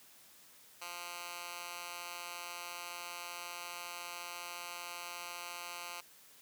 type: tone with high-pass filter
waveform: 10% pulse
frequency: 174.61 Hz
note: F3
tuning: in tune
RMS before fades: -45 dBFS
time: 0.81-6.01 s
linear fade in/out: 10 ms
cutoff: 1300 Hz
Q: 0.73
effects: white hiss -60 dBFS RMS until 6.41 s + high-pass 100 Hz 12 dB/octave